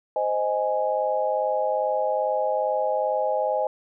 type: chord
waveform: sine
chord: Ab major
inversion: first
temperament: equal with one note detuned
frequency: 519.9 / 622.3 / 830.6 Hz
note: C5 / Eb5 / Ab5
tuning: -11 / 0 / 0 cents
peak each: -26 / -25 / -26 dBFS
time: 0.16-3.67 s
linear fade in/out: 2 ms
effects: none